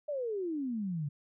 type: exponential sweep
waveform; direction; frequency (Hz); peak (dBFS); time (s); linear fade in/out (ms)
sine; down; 612 to 138.59; -32; 0.08-1.09; 10
effects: none